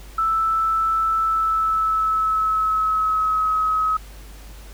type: tone with pitch glide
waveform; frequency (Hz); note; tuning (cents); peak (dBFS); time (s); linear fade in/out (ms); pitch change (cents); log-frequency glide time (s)
sine; 1318.5 to 1276.5; E6 to D#6; 0 to +44; -17; 0.18-3.97; 5; -56; 1.19-3.53
effects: added 50 Hz sine -38 dBFS peak until 4.73 s + pink hiss -46 dBFS RMS until 4.73 s